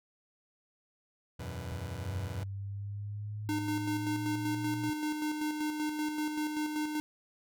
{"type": "chord", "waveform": "sawtooth", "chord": "E suspended second", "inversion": "none", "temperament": "just", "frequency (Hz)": [82.41, 92.71, 123.61], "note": ["E2", "F#2", "B2"], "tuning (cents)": [0, 4, 2], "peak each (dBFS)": -38, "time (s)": [1.39, 2.44], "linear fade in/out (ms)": 10}
{"type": "exponential sweep", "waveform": "sine", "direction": "up", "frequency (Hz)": [92.3, 118.9], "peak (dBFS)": -36, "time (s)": [1.72, 4.9], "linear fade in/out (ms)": 0}
{"type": "tone with tremolo", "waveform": "square", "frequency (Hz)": 303.7, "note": "D#4", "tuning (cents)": -42, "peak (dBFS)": -31, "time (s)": [3.49, 7], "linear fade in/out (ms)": 0, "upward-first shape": "square", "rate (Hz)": 5.2, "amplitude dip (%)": 40}
{"effects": []}